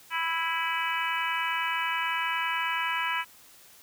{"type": "harmonic tone with a mistuned harmonic", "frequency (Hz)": 329.6, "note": "E4", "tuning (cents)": 0, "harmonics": [3, 4, 5, 6, 7, 8, 9], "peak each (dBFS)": [-31, -35, -33, -37, -35, -36, -36], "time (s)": [0.1, 3.25], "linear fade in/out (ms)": 50, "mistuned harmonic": 8, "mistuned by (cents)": -52, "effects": ["white hiss -54 dBFS RMS until 3.82 s"]}